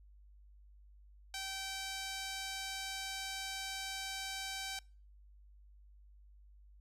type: tone with band-pass filter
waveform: sawtooth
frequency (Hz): 774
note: G5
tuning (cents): -22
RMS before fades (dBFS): -42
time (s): 1.34-4.79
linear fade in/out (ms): 2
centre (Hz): 5000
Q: 0.82
effects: noise-tail reverb RT60 0.4 s tail -25 dB re dry + added 50 Hz sine -57 dBFS peak until 6.8 s